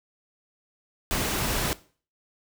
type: noise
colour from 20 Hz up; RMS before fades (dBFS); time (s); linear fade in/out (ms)
pink; -27; 1.11-1.73; 0
effects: noise-tail reverb RT60 0.4 s tail -18 dB re dry